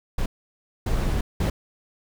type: noise bursts at uneven times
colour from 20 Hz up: brown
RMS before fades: -23 dBFS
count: 3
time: 0.18-0.26 / 0.86-1.21 / 1.4-1.5 s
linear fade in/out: 5 ms
effects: none